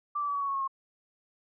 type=tone with pitch steps; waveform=sine; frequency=1173 / 1158.9 / 1144.9 / 1131.1 / 1117.4 / 1104 / 1090.7 / 1077.5 Hz; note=D6 / D6 / D6 / C#6 / C#6 / C#6 / C#6 / C#6; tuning=-2 / -23 / -44 / +35 / +13 / -7 / -28 / -49 cents; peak=-28 dBFS; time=0.15-0.678 s; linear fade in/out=10 ms; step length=66 ms; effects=none